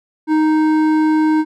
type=tone with hard clipping; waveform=sine; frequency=311.1 Hz; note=D#4; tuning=in tune; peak=-13 dBFS; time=0.27-1.45 s; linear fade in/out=50 ms; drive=10 dB; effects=none